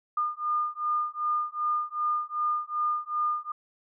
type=beating tone pair; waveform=sine; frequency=1212 / 1214.6 Hz; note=D#6 / D#6; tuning=-46 / -42 cents; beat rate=2.6 Hz; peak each=-29 dBFS; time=0.17-3.52 s; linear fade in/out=5 ms; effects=none